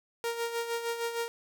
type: tone with tremolo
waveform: sawtooth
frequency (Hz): 466.2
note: A#4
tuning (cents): 0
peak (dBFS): -25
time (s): 0.24-1.28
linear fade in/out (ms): 0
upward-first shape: sine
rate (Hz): 6.5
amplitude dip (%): 60
effects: none